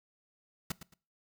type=noise with echo; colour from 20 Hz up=pink; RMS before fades=-34 dBFS; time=0.7-0.72 s; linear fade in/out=5 ms; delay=110 ms; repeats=2; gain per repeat=-12 dB; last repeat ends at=0.94 s; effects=noise-tail reverb RT60 0.4 s tail -22 dB re dry